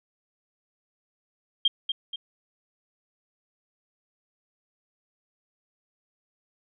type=tone with echo; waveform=sine; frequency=3201 Hz; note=G7; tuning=36 cents sharp; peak=-17 dBFS; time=1.65-1.68 s; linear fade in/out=5 ms; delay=240 ms; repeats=2; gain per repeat=-7 dB; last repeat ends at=2.16 s; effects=none